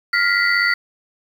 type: tone cluster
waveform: sine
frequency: 1398 / 1932 / 2028 / 4530 Hz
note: F6 / B6 / B6 / C#8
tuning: +1 / -39 / +45 / +37 cents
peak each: -19 / -19 / -20 / -23 dBFS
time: 0.13-0.74 s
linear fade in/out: 5 ms
effects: 7-bit